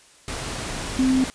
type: tone in noise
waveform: sine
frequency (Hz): 260.4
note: C4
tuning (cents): -8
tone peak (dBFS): -16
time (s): 0.99-1.24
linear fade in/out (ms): 0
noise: pink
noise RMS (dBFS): -30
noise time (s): 0.28-1.3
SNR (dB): +11
effects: white hiss -52 dBFS RMS until 1.34 s + resampled to 22050 Hz